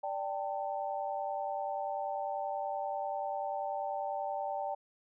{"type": "chord", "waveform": "sine", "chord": "D suspended fourth", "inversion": "none", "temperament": "equal with one note detuned", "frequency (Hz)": [587.3, 784, 894.3], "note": ["D5", "G5", "A5"], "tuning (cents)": [0, 0, 28], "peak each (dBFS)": [-38, -36, -40], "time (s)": [0.03, 4.75], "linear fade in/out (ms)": 10, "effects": []}